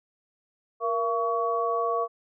sine tone cluster, 469 / 680 / 1126 Hz, A#4 / F5 / C#6, +11 / -46 / +27 cents, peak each -28 / -29 / -27 dBFS, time 0.8-2.08 s, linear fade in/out 50 ms, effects none

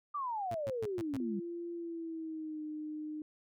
sine exponential sweep, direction down, 1208 to 190 Hz, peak -34 dBFS, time 0.14-1.4 s, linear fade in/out 10 ms
sawtooth tone bursts, 113.5 Hz, A#2, 46 cents flat, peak -36 dBFS, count 5, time 0.51-1.17 s, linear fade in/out 5 ms, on 36 ms, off 120 ms
sine tone with pitch glide, 342.9 to 305.5 Hz, F4 to D#4, -32 to -32 cents, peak -38 dBFS, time 1.2-3.22 s, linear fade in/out 2 ms, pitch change -200 cents, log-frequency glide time 1.73-2.62 s
effects none

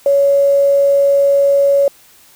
sine tone with quantisation, 560 Hz, C#5, 18 cents sharp, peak -8 dBFS, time 0.06-1.88 s, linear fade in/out 2 ms, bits 6, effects white hiss -46 dBFS RMS until 2.35 s

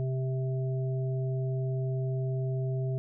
harmonic tone, 130.81 Hz, C3, in tune, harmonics 1 / 3 / 5, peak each -28 / -38 / -42 dBFS, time 0-2.98 s, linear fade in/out 0 ms, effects none

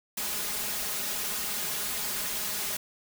white noise with comb filter, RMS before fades -32 dBFS, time 0.17-2.77 s, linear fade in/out 5 ms, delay 4.8 ms, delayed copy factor +0.7, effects none

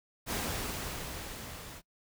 pink noise with level ramp, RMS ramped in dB -33 to -47 dBFS, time 0.26-1.82 s, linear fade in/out 50 ms, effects noise-tail reverb RT60 0.1 s tail -22 dB re dry

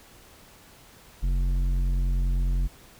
sine tone with tanh clipping, 44.96 Hz, F#1, 49 cents flat, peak -23 dBFS, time 1.22-2.68 s, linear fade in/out 20 ms, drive 10 dB, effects pink hiss -52 dBFS RMS until 2.99 s

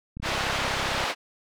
click train, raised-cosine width 5 ms, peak -24 dBFS, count 30, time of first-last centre 0.17-1.038 s, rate 33.4 Hz
pink band-pass noise, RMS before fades -28 dBFS, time 0.22-1.15 s, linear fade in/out 50 ms, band 570 to 4000 Hz, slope 12 dB/octave
effects none

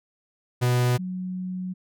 45% pulse / sine tone pair in turn, 123.47 / 183.91 Hz, B2 / F#3, 0 / -10 cents, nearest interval perfect fifth, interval 690 cents, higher second, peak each -19 / -28 dBFS, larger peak first, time 0.61-0.98 / 0.98-1.74 s, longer second, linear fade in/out 20 ms, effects none

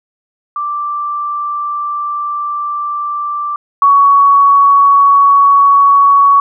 sine tone pair in turn, 1174.7 / 1121.6 Hz, D6 / C#6, 0 / +20 cents, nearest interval minor second, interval 80 cents, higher first, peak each -15 / -4 dBFS, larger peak second, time 0.56-3.56 / 3.82-6.4 s, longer first, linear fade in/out 2 ms, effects none

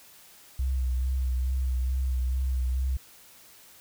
sine tone with vibrato, 64.1 Hz, C2, 35 cents flat, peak -24 dBFS, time 0.59-2.97 s, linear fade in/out 5 ms, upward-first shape sine, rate 2.3 Hz, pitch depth 37 cents each way, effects white hiss -53 dBFS RMS until 3.8 s

